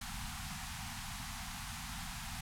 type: band-stop noise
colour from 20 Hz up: pink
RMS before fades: -43 dBFS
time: 0.01-2.41 s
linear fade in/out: 5 ms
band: 250 to 710 Hz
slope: 96 dB/octave
effects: low-pass 12000 Hz 12 dB/octave